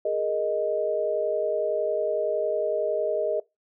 sine chord, Ab suspended second, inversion none, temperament equal, 415.3 / 466.2 / 622.3 Hz, Ab4 / Bb4 / Eb5, 0 / 0 / 0 cents, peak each -29 / -29 / -25 dBFS, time 0.05-3.4 s, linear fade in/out 5 ms, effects noise-tail reverb RT60 0.2 s tail -22 dB re dry

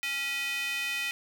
square tone with high-pass filter, 277.2 Hz, C#4, in tune, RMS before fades -32 dBFS, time 0.03-1.11 s, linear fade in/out 0 ms, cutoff 2300 Hz, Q 4.9, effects none

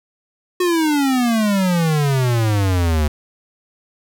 square exponential sweep, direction down, 366.6 to 73.42 Hz, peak -15 dBFS, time 0.6-3.08 s, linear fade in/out 5 ms, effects none

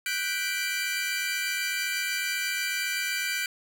sawtooth chord, G major seventh, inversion third, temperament equal, 1480 / 1568 / 1975.5 / 2349 Hz, F#6 / G6 / B6 / D7, 0 / 0 / 0 / 0 cents, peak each -30 / -31 / -33 / -27 dBFS, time 0.06-3.46 s, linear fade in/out 2 ms, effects none

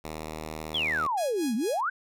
5% pulse tone, 78.2 Hz, D#2, 9 cents sharp, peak -24 dBFS, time 0.04-1.07 s, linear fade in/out 5 ms
sine exponential two-way sweep, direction down then up, 3520 to 207.7 to 1603 Hz, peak -25 dBFS, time 0.74-1.9 s, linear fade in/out 10 ms, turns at 1.55 s
5% pulse tone with tremolo, 830.6 Hz, G#5, in tune, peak -24 dBFS, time 1.17-1.81 s, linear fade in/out 10 ms, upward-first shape sine, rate 4.4 Hz, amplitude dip 80%
effects none

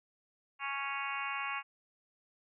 harmonic tone, 277.2 Hz, C#4, in tune, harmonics 3 / 4 / 5 / 6 / 7 / 8 / 9 / 10, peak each -44 / -39 / -45 / -45 / -47 / -42 / -44 / -43 dBFS, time 0.59-1.63 s, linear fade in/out 50 ms, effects none

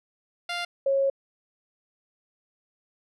10% pulse / sine tone pair in turn, 698.5 / 546.8 Hz, F5 / C#5, 0 / -24 cents, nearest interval major third, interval 424 cents, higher first, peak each -20 dBFS, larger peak neither, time 0.49-0.65 / 0.86-1.1 s, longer second, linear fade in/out 5 ms, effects low-pass 7000 Hz 12 dB/octave

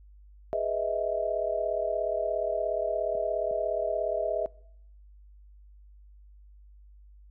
sine chord, E major seventh, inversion first, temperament equal, 415.3 / 493.9 / 622.3 / 659.3 Hz, G#4 / B4 / D#5 / E5, 0 / 0 / 0 / 0 cents, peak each -35 / -35 / -30 / -29 dBFS, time 0.53-4.46 s, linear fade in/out 0 ms
clicks, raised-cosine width 2 ms, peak -35 dBFS, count 2, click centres 3.152 / 3.512 s
effects noise-tail reverb RT60 0.7 s tail -24 dB re dry + added 50 Hz sine -50 dBFS peak until 7.3 s

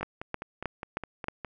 two click trains, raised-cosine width 0.5 ms, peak -15 / -21 dBFS, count 5 / 8, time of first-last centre 0.03-1.284 / 0.01-1.447 s, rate 3.19 / 4.87 Hz, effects none

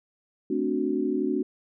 sine chord, D dominant seventh, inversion second, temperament equal, 220 / 261.6 / 293.7 / 370 Hz, A3 / C4 / D4 / F#4, 0 / 0 / 0 / 0 cents, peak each -32 / -29 / -28 / -28 dBFS, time 0.5-1.43 s, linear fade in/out 5 ms, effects none

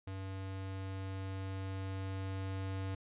square tone with level ramp, 95.9 Hz, G2, 37 cents flat, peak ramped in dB -41 to -37 dBFS, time 0.07-2.95 s, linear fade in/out 5 ms, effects resampled to 8000 Hz

